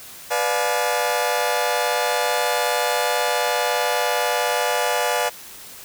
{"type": "chord", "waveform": "sawtooth", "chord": "B diminished seventh", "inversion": "none", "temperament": "just", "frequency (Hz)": [493.9, 592.7, 711.2, 853.4], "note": ["B4", "D5", "F5", "Ab5"], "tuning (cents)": [0, 16, 31, 47], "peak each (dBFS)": -21, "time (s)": [0.3, 5.3], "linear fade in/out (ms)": 20, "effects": ["white hiss -40 dBFS RMS until 5.84 s"]}